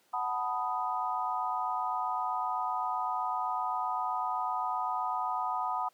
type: chord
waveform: sine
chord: B dominant seventh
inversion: second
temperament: equal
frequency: 740 / 880 / 987.8 / 1244.5 Hz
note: F#5 / A5 / B5 / D#6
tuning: 0 / 0 / 0 / 0 cents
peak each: -35 / -37 / -34 / -35 dBFS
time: 0.13-5.89 s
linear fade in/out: 10 ms
effects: pink hiss -67 dBFS RMS until 5.93 s + high-pass 300 Hz 12 dB/octave